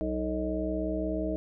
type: harmonic tone with a mistuned harmonic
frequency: 62.8 Hz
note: B1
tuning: 30 cents sharp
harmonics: 1 / 3 / 5 / 7 / 9 / 10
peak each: -35 / -37 / -32 / -38 / -42 / -34 dBFS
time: 0.01-1.36 s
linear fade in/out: 0 ms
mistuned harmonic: 9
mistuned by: -43 cents
effects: none